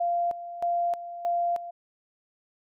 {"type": "tone with tremolo", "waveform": "sine", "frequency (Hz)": 693, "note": "F5", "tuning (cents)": -14, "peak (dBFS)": -23, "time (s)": [0, 1.71], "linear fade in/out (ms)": 10, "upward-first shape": "square", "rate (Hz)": 1.6, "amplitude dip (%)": 75, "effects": []}